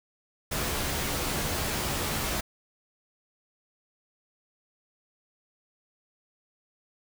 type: noise with comb filter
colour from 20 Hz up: pink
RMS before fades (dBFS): -30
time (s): 0.51-2.41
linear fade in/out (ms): 10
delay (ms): 14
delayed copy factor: +0.5
effects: none